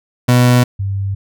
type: tone pair in turn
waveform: 30% pulse / sine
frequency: 123.47 / 98.22 Hz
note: B2 / G2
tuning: 0 / +4 cents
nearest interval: major third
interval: 396 cents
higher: first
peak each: -5 / -16 dBFS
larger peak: first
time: 0.28-0.64 / 0.79-1.15 s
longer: neither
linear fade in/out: 10 ms
effects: none